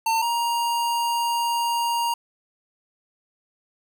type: tone pair in turn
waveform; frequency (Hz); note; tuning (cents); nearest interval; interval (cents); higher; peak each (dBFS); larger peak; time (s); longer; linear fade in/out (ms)
square; 903 / 939.8; A5 / A#5; +45 / +14; minor second; 69; second; -20 / -22; first; 0.06-0.22 / 0.22-2.14; second; 5
effects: none